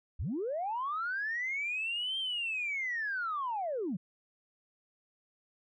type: linear two-way sweep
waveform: sine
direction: up then down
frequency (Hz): 44.64 to 3183 to 155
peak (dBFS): -31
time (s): 0.19-3.97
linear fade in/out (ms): 10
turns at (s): 2.18
effects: tanh soft clip ceiling -27 dBFS